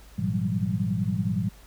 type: tone cluster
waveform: sine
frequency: 104.8 / 120.4 / 167 / 184.6 / 195.4 Hz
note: G#2 / B2 / E3 / F#3 / G3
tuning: +16 / -44 / +23 / -4 / -5 cents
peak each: -30 dBFS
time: 0.18-1.49 s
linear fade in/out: 10 ms
effects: added 50 Hz sine -48 dBFS peak until 1.66 s + pink hiss -54 dBFS RMS until 1.66 s